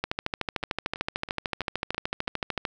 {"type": "two click trains", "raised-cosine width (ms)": 0.3, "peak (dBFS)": [-11, -21], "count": [36, 6], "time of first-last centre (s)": [[0.04, 2.652], [0.63, 2.275]], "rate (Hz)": [13.4, 3.04], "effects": []}